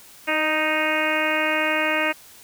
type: harmonic tone with a mistuned harmonic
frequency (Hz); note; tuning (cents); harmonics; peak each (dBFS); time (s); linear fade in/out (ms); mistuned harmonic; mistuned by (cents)
311.1; D#4; 0; 1 / 2 / 3 / 4 / 5 / 6 / 7 / 8 / 9; -29 / -26 / -30 / -30 / -28 / -28 / -27 / -27 / -31; 0.27-2.13; 20; 2; -19
effects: white hiss -47 dBFS RMS until 2.43 s